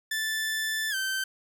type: tone with pitch glide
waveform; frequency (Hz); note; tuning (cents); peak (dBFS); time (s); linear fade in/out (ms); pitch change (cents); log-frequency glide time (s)
sawtooth; 1758 to 1548.2; A6 to G6; -2 to -22; -24; 0.11-1.24; 5; -220; 0.9-0.95
effects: none